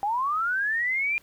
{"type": "linear sweep", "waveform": "sine", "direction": "up", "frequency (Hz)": [784, 2424], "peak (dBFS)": -23, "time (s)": [0.03, 1.18], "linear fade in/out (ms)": 0, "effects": ["pink hiss -58 dBFS RMS until 1.22 s"]}